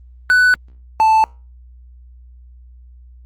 triangle tone pair in turn, 1492 / 879.2 Hz, F#6 / A5, +14 / -2 cents, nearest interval major sixth, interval 916 cents, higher first, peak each -7 dBFS, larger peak neither, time 0.3-0.54 / 1-1.24 s, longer neither, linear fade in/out 0 ms, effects added 61 Hz sine -39 dBFS peak until 3.25 s + Opus 32 kbps

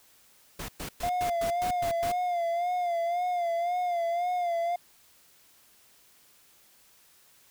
pink noise bursts, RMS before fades -37 dBFS, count 8, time 0.59-2.12 s, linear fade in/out 5 ms, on 95 ms, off 110 ms
triangle tone with vibrato, 698.5 Hz, F5, in tune, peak -24 dBFS, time 1.03-4.76 s, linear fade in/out 5 ms, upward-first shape sine, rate 1.9 Hz, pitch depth 61 cents each way
effects white hiss -60 dBFS RMS until 7.5 s

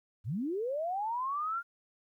sine linear sweep, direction up, 82.41 to 1419 Hz, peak -31 dBFS, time 0.24-1.63 s, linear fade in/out 50 ms, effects 12-bit

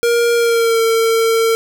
square tone with pitch glide, 470.8 to 453.2 Hz, A#4 to A#4, +17 to -49 cents, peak -12 dBFS, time 0.03-1.55 s, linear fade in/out 0 ms, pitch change -66 cents, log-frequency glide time 0.35-0.82 s, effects none

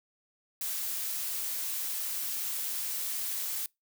blue noise, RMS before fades -34 dBFS, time 0.61-3.66 s, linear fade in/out 2 ms, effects noise-tail reverb RT60 0.2 s tail -26 dB re dry

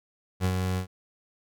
30% pulse tone with ADSR envelope, 92.5 Hz, F#2, in tune, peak -19 dBFS, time 0.4-0.87 s, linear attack 47 ms, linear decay 69 ms, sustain -4 dB, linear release 94 ms, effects none

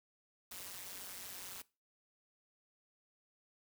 white noise with amplitude modulation, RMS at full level -44 dBFS, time 0.51-1.62 s, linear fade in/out 5 ms, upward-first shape sine, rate 186 Hz, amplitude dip 95%, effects noise-tail reverb RT60 0.3 s tail -21 dB re dry

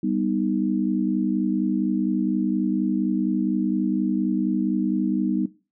sine chord, G augmented, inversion none, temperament equal, 196 / 246.9 / 311.1 Hz, G3 / B3 / D#4, 0 / 0 / 0 cents, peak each -25 dBFS, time 0.03-5.46 s, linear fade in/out 5 ms, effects noise-tail reverb RT60 0.3 s tail -17 dB re dry

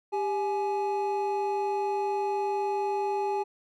triangle tone pair together, 396.9 / 841 Hz, G4 / G#5, +22 / +22 cents, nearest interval octave + minor second, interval 1300 cents, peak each -27 dBFS, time 0.12-3.44 s, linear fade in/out 20 ms, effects none

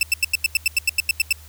sawtooth tone bursts, 2650 Hz, E7, 9 cents sharp, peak -11 dBFS, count 13, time 0.01-1.326 s, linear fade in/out 2 ms, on 20 ms, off 88 ms, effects added 77 Hz sine -42 dBFS peak until 1.48 s + white hiss -48 dBFS RMS until 1.48 s

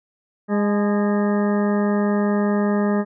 harmonic tone with a mistuned harmonic, 205 Hz, G#3, 22 cents flat, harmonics 1 / 2 / 3 / 4 / 5 / 6 / 8 / 9, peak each -18 / -24 / -27 / -32 / -36 / -32 / -36 / -37 dBFS, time 0.48-3.05 s, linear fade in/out 50 ms, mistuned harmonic 4, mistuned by +52 cents, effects none

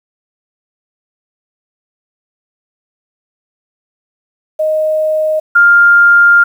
sine tone pair in turn, 622.3 / 1401.5 Hz, D#5 / F6, 0 / +6 cents, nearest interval octave + major second, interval 1406 cents, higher second, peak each -10 / -3 dBFS, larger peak second, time 4.59-5.4 / 5.55-6.44 s, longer second, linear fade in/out 10 ms, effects 7-bit

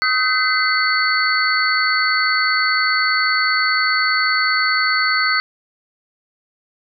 sine tone cluster, 1264 / 1529 / 2038 / 4455 Hz, D#6 / G6 / C7 / C#8, +27 / -44 / -46 / +8 cents, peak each -20 dBFS, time 0.02-5.4 s, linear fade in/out 0 ms, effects none

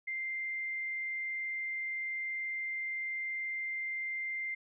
sine tone, 2093 Hz, C7, in tune, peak -34 dBFS, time 0.07-4.55 s, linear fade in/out 10 ms, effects none

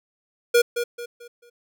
square tone with echo, 477.6 Hz, A#4, 42 cents sharp, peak -14 dBFS, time 0.54-0.62 s, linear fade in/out 10 ms, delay 220 ms, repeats 4, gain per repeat -9 dB, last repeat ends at 1.5 s, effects none

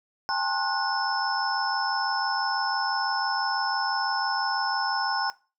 sine tone cluster, 801 / 887 / 1063 / 1463 / 5270 Hz, G5 / A5 / C6 / F#6 / E8, +37 / +14 / +27 / -20 / -1 cents, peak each -31 dBFS, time 0.29-5.3 s, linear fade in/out 0 ms, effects noise-tail reverb RT60 0.3 s tail -18 dB re dry

